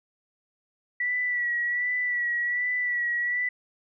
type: tone with vibrato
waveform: sine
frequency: 1950 Hz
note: B6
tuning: 23 cents flat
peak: -24 dBFS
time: 1-3.49 s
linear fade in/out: 5 ms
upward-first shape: sine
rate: 1.3 Hz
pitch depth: 34 cents each way
effects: none